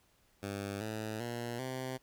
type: tone with pitch steps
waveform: 10% pulse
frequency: 100 / 109.05 / 118.92 / 129.68 Hz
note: G2 / A2 / A#2 / C3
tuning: +35 / -15 / +35 / -15 cents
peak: -29 dBFS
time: 0.42-1.98 s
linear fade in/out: 20 ms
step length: 390 ms
effects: pink hiss -70 dBFS RMS until 2.02 s